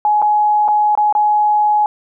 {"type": "tone with dropouts", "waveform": "sine", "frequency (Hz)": 841, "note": "G#5", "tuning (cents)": 22, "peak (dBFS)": -10, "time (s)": [0.05, 1.86], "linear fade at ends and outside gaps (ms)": 1, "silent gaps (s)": [[0.218, 0.224], [0.68, 0.685], [0.952, 0.975], [1.126, 1.151]], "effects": []}